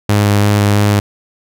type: tone with vibrato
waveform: sawtooth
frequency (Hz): 102.8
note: G#2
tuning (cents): -17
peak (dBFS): -5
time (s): 0.09-1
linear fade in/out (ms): 5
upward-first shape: square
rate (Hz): 3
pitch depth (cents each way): 9
effects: none